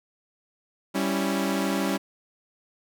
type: chord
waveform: sawtooth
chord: C# diminished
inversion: second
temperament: equal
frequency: 196 / 277.2 / 329.6 Hz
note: G3 / C#4 / E4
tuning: 0 / 0 / 0 cents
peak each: -23 / -24 / -27 dBFS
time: 0.94-1.98 s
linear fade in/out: 20 ms
effects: none